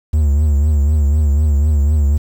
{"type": "tone with vibrato", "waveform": "triangle", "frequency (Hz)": 73.9, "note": "D2", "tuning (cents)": 11, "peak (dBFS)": -8, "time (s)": [0.13, 2.18], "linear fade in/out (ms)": 10, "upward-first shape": "triangle", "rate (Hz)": 4, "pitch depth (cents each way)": 110, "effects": ["7-bit"]}